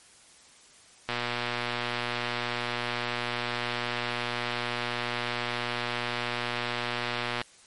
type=click train; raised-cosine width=0.3 ms; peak=-13 dBFS; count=760; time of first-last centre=1.09-7.415 s; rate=120 Hz; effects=white hiss -55 dBFS RMS until 7.66 s + MP3 48 kbps